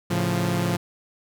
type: chord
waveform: sawtooth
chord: A augmented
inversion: none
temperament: equal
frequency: 110 / 138.59 / 174.61 Hz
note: A2 / C#3 / E#3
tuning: 0 / 0 / 0 cents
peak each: -23 / -25 / -20 dBFS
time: 0.1-0.77 s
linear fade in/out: 10 ms
effects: none